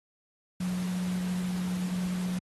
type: tone in noise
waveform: sine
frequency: 181.6 Hz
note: F#3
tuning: 32 cents flat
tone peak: -28 dBFS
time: 0.6-2.39 s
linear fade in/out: 5 ms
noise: pink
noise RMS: -43 dBFS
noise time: 0.6-2.39 s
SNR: +12 dB
effects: high-pass 80 Hz 12 dB/octave + AAC 32 kbps